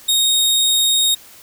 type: tone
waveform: sawtooth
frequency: 3729 Hz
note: A#7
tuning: in tune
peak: -10 dBFS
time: 0.08-1.15 s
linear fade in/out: 10 ms
effects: white hiss -43 dBFS RMS until 1.42 s